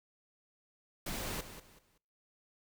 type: noise with echo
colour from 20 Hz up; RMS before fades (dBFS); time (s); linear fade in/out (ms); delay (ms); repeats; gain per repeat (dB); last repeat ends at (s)
pink; -39; 1.06-1.41; 5; 190; 3; -11; 1.98
effects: noise-tail reverb RT60 0.7 s tail -26 dB re dry